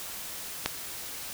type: click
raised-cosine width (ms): 0.2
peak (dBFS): -8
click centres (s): 0.66
effects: white hiss -39 dBFS RMS until 1.33 s